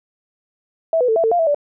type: tone with pitch steps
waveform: sine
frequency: 653 / 497.5 / 444.1 / 664 / 447.6 / 698 / 654 / 582 Hz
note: E5 / B4 / A4 / E5 / A4 / F5 / E5 / D5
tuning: -17 / +13 / +16 / +12 / +30 / -1 / -14 / -16 cents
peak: -13 dBFS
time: 0.93-1.546 s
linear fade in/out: 2 ms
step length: 77 ms
effects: none

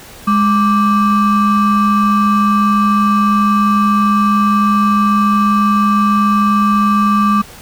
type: ring-modulated tone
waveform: triangle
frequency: 690 Hz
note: F5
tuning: 21 cents flat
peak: -4 dBFS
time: 0.27-7.42 s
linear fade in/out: 10 ms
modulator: 483 Hz
effects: pink hiss -36 dBFS RMS until 7.61 s

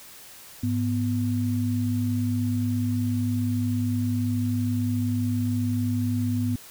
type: tone pair together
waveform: sine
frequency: 103.83 / 247 Hz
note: G#2 / B3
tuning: 0 / 0 cents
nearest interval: octave + minor third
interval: 1500 cents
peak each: -25 dBFS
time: 0.63-6.56 s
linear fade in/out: 5 ms
effects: white hiss -46 dBFS RMS until 6.7 s

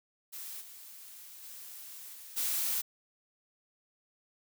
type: noise with level steps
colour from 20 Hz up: blue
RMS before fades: -43 / -50 / -47 / -49 / -32 dBFS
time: 0.32-2.82 s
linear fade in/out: 20 ms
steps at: 0.6 / 1.42 / 2.13 / 2.36 s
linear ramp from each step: 20 ms
effects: none

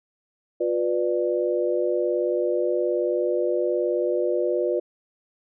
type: chord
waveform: sine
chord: B diminished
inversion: second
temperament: just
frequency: 355.6 / 493.9 / 592.7 Hz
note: F4 / B4 / D5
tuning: +31 / 0 / +16 cents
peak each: -24 / -25 / -26 dBFS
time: 0.6-4.8 s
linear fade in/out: 10 ms
effects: none

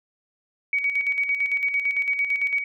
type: tone with tremolo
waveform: sine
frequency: 2257 Hz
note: C#7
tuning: 31 cents sharp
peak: -19 dBFS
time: 0.73-2.64 s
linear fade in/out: 2 ms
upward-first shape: square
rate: 8.9 Hz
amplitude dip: 55%
effects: none

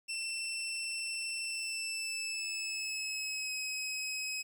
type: tone with pitch glide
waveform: 20% pulse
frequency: 2687 to 2546 Hz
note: E7 to D#7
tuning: +33 to +39 cents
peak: -30 dBFS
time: 0.08-4.43 s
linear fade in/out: 20 ms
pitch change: -94 cents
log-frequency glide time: 1.41-3.58 s
effects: 11-bit

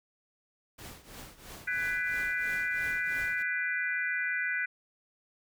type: noise with tremolo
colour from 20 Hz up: pink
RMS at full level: -44 dBFS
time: 0.78-3.43 s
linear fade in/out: 10 ms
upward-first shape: triangle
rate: 3 Hz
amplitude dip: 85%
type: chord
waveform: sine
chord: G# half-diminished seventh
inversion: third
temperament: just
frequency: 1495.1 / 1661.2 / 1993.5 / 2392 Hz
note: F#6 / G#6 / B6 / D7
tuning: +18 / 0 / +16 / +31 cents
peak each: -32 / -38 / -33 / -38 dBFS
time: 1.67-4.66 s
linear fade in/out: 10 ms
effects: none

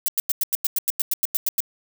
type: noise bursts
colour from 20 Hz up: violet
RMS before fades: -21 dBFS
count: 14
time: 0.06-1.604 s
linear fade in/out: 0 ms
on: 23 ms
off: 94 ms
effects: none

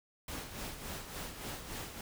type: noise with tremolo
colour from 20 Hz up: pink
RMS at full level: -41 dBFS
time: 0.28-2.01 s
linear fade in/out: 2 ms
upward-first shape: sine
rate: 3.5 Hz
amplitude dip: 55%
effects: none

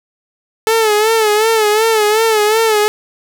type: tone with vibrato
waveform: sawtooth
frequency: 434.9 Hz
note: A4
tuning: 20 cents flat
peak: -6 dBFS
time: 0.67-2.88 s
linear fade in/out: 0 ms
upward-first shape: sine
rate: 2.7 Hz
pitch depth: 73 cents each way
effects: none

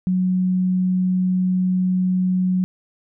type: tone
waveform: sine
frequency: 184 Hz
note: F#3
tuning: 9 cents flat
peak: -16 dBFS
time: 0.07-2.64 s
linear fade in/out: 0 ms
effects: none

